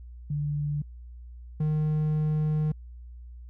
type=tone pair in turn; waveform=sine / triangle; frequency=146.83 / 153.35 Hz; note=D3 / D#3; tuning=0 / -25 cents; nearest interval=minor second; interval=75 cents; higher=second; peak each=-26 / -21 dBFS; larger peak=second; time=0.3-0.82 / 1.6-2.72 s; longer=second; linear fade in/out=5 ms; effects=added 60 Hz sine -41 dBFS peak until 3.49 s